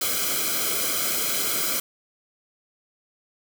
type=noise with comb filter; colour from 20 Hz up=white; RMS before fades=-25 dBFS; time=0.01-1.8 s; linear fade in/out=5 ms; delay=1.1 ms; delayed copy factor=-0.95; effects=none